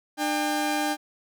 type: tone pair together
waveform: sawtooth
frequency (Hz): 300 / 800.9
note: D4 / G5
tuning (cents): +37 / +37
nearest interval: octave + perfect fourth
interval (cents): 1700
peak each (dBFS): -23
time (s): 0.17-0.97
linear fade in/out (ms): 50
effects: none